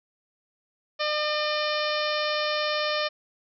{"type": "harmonic tone", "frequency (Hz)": 603, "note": "D5", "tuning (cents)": 46, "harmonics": [1, 2, 3, 4, 5, 6, 7, 8, 9], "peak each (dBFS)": [-28, -31, -33, -34, -35, -36, -36, -37, -38], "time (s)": [0.99, 3.09], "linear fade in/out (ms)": 20, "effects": []}